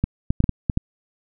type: clicks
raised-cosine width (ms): 5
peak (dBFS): -6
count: 7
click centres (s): 0.04 / 0.305 / 0.404 / 0.441 / 0.493 / 0.698 / 0.774
effects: none